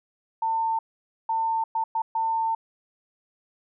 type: tone bursts at uneven times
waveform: sine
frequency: 899 Hz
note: A5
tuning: 37 cents sharp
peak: -22 dBFS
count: 5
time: 0.42-0.79 / 1.29-1.64 / 1.75-1.84 / 1.95-2.02 / 2.15-2.55 s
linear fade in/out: 5 ms
effects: none